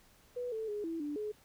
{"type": "tone with pitch steps", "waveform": "sine", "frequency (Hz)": [491.7, 441.7, 416, 329.3, 293.8, 422.8], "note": ["B4", "A4", "G#4", "E4", "D4", "G#4"], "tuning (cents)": [-8, 7, 3, -2, 1, 31], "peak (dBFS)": -35, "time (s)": [0.36, 1.32], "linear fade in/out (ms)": 10, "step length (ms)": 160, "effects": ["pink hiss -64 dBFS RMS until 1.44 s"]}